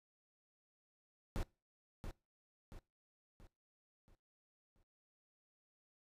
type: noise with echo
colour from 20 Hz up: brown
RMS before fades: -38 dBFS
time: 1.36-1.43 s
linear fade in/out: 0 ms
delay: 680 ms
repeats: 5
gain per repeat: -7 dB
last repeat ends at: 4.83 s
effects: noise-tail reverb RT60 0.3 s tail -23 dB re dry + resampled to 32000 Hz